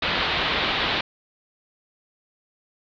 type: low-pass noise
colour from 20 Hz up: white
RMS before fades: -24 dBFS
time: 0.02-1.01 s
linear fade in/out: 5 ms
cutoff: 4000 Hz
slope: 48 dB/octave
effects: none